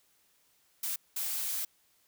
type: noise bursts at uneven times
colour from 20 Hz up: blue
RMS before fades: -34 dBFS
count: 2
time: 0.83-0.96 / 1.16-1.65 s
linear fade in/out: 5 ms
effects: white hiss -69 dBFS RMS until 2.07 s